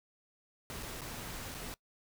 pink noise with dropouts, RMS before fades -43 dBFS, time 0.7-1.74 s, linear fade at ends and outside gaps 0 ms, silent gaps 0.826-0.83 / 1.009-1.017 / 1.543-1.548 s, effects noise-tail reverb RT60 0.1 s tail -22 dB re dry

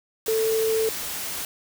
sine tone in noise, 443.5 Hz, A4, 14 cents sharp, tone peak -20 dBFS, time 0.28-0.89 s, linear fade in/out 2 ms, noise white, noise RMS -31 dBFS, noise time 0.26-1.45 s, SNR +8 dB, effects none

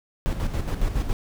brown noise with tremolo, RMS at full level -23 dBFS, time 0.26-1.13 s, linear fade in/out 0 ms, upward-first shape square, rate 7.2 Hz, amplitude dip 55%, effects none

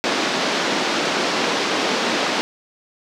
pink band-pass noise, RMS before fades -21 dBFS, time 0.04-2.41 s, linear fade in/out 0 ms, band 230 to 5600 Hz, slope 24 dB/octave, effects none

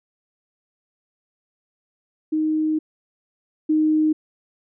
sine tone pair in turn, 311.2 / 309.9 Hz, D#4 / D#4, 0 / -7 cents, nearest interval unison, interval 7 cents, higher first, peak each -18 / -15 dBFS, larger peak second, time 2.32-2.79 / 3.69-4.13 s, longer first, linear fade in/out 10 ms, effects none

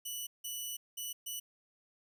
10% pulse tone bursts at uneven times, 2960 Hz, F#7, in tune, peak -30 dBFS, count 4, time 0.05-0.27 / 0.44-0.77 / 0.97-1.13 / 1.26-1.4 s, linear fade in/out 10 ms, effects 12-bit

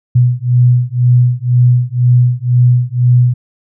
sine beating tone pair, 122.4 / 124.4 Hz, B2 / B2, -15 / +13 cents, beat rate 2 Hz, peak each -10 dBFS, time 0.15-3.34 s, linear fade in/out 10 ms, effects none

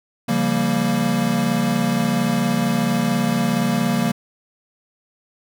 square chord, G half-diminished seventh, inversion second, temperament equal with one note detuned, 138.59 / 171.71 / 196 / 233.1 Hz, Db3 / F3 / G3 / Bb3, 0 / -29 / 0 / 0 cents, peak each -27 / -25 / -24 / -21 dBFS, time 0.28-4.12 s, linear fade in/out 10 ms, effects none

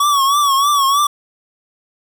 square tone with vibrato, 1127 Hz, C#6, 28 cents sharp, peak -12 dBFS, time 0-1.07 s, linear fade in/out 5 ms, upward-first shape triangle, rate 3.2 Hz, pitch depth 94 cents each way, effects none

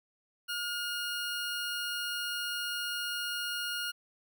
20% pulse tone, 1425 Hz, F6, 34 cents sharp, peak -28 dBFS, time 0.48-3.92 s, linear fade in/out 20 ms, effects none

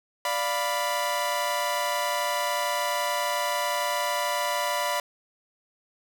sawtooth chord, B diminished, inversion first, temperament equal, 587.3 / 698.5 / 987.8 Hz, D5 / F5 / B5, 0 / 0 / 0 cents, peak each -26 / -28 / -24 dBFS, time 0.25-5 s, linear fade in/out 2 ms, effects none

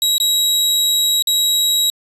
sawtooth tone with dropouts, 3847 Hz, B7, 46 cents flat, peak -10 dBFS, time 0.02-1.9 s, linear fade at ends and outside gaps 1 ms, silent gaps 0.181-0.201 / 1.224-1.272 s, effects resampled to 32000 Hz

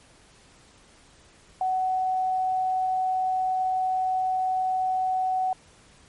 sine tone, 748 Hz, F#5, 19 cents sharp, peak -22 dBFS, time 1.61-5.53 s, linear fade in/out 2 ms, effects pink hiss -55 dBFS RMS until 6.08 s + MP3 48 kbps

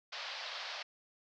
white band-pass noise, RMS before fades -43 dBFS, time 0.12-0.83 s, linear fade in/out 10 ms, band 540 to 5000 Hz, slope 48 dB/octave, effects none

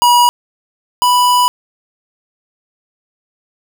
square tone pair in turn, 967 / 986.7 Hz, B5 / B5, -37 / -2 cents, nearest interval unison, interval 35 cents, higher second, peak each -7 / -9 dBFS, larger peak first, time 0.02-0.29 / 1.02-1.48 s, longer second, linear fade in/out 0 ms, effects none

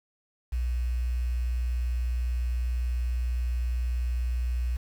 sine tone with quantisation, 60.9 Hz, B1, 24 cents flat, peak -25 dBFS, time 0.52-4.77 s, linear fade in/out 10 ms, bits 8, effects none

